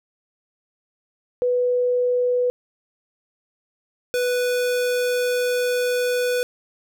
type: tone pair in turn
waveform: sine / square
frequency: 493.9 / 493.9 Hz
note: B4 / B4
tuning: 0 / 0 cents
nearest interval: unison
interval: 0 cents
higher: neither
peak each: -17 / -20 dBFS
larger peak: first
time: 1.42-2.5 / 4.14-6.43 s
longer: second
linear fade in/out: 0 ms
effects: none